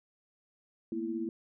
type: tone cluster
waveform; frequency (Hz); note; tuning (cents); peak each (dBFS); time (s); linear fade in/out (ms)
sine; 224.3 / 240.7 / 332.5; A3 / B3 / E4; +34 / -44 / +15; -39 / -39 / -34; 0.92-1.29; 2
effects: none